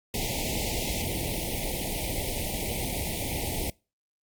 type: band-stop noise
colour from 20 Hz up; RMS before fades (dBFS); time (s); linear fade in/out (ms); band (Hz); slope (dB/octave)
pink; -30; 0.14-3.7; 2; 890 to 2000; 96
effects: noise-tail reverb RT60 0.3 s tail -24 dB re dry + Opus 48 kbps